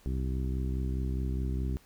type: harmonic tone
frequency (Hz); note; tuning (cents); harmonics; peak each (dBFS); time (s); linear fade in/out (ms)
64.8; C2; -16; 1 / 2 / 3 / 4 / 5 / 6; -30 / -36 / -40 / -42 / -44 / -46; 0.06-1.77; 0
effects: pink hiss -61 dBFS RMS until 1.85 s